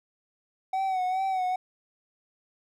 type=tone with vibrato; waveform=triangle; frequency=752 Hz; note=F#5; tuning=28 cents sharp; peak=-23 dBFS; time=0.73-1.56 s; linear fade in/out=5 ms; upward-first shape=sine; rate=2.4 Hz; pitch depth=48 cents each way; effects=none